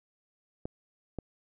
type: clicks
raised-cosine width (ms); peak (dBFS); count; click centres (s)
2; -22; 2; 0.655 / 1.187
effects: none